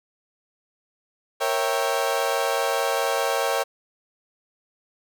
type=chord; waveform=30% pulse; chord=A# diminished seventh; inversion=none; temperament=equal with one note detuned; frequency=466.2 / 550.9 / 659.3 / 784 Hz; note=A#4 / C#5 / E5 / G5; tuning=0 / -11 / 0 / 0 cents; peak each=-25 / -23 / -26 / -25 dBFS; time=1.4-3.64 s; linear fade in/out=20 ms; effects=none